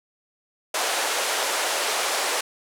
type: band-pass noise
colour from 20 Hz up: pink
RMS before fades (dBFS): -25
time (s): 0.74-2.41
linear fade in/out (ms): 5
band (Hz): 470 to 11000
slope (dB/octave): 24
effects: none